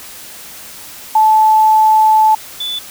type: tone pair in turn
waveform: sine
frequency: 870 / 3480 Hz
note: A5 / A7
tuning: -20 / -20 cents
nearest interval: 2 octaves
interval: 2400 cents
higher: second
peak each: -6 / -18 dBFS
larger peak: first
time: 1.15-2.35 / 2.6-2.79 s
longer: first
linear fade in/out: 5 ms
effects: white hiss -33 dBFS RMS until 2.9 s